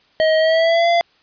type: tone with pitch glide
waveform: square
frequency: 632 to 685.2 Hz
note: D#5 to F5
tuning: +27 to -33 cents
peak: -13 dBFS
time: 0.2-1.01 s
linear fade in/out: 0 ms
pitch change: +140 cents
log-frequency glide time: 0.38-0.89 s
effects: white hiss -56 dBFS RMS until 1.22 s + resampled to 11025 Hz